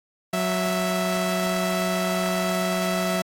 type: tone pair together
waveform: sawtooth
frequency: 184.07 / 659 Hz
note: F#3 / E5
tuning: -9 / -1 cents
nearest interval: octave + minor seventh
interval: 2208 cents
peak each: -21 / -21 dBFS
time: 0.33-3.22 s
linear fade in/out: 5 ms
effects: AAC 64 kbps